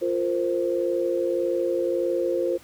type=chord; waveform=sine; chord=F suspended fourth; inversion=none; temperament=equal with one note detuned; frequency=349.2 / 461.6 / 523.3 Hz; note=F4 / Bb4 / C5; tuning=0 / -17 / 0 cents; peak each=-25 / -29 / -25 dBFS; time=0.01-2.58 s; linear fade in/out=20 ms; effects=pink hiss -51 dBFS RMS until 2.63 s + high-pass 60 Hz 12 dB/octave